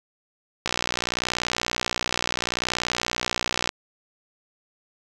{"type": "click train", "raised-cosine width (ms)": 0.2, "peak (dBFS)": -6, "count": 185, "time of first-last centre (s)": [0.66, 3.691], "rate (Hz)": 60.7, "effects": []}